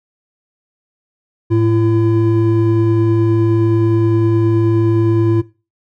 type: tone pair together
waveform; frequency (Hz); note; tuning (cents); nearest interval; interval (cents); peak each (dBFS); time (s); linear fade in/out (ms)
triangle; 109.33 / 337.6; A2 / E4; -11 / +41; octave + minor sixth; 1952; -11; 1.5-5.42; 20
effects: noise-tail reverb RT60 0.3 s tail -19 dB re dry